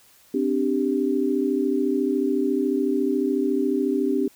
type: chord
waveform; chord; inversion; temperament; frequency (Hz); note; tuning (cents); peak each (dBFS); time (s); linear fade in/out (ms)
sine; C suspended second; none; equal with one note detuned; 259.7 / 293.7 / 392; C4 / D4 / G4; -13 / 0 / 0; -24; 0.34-4.28; 5
effects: white hiss -55 dBFS RMS until 4.35 s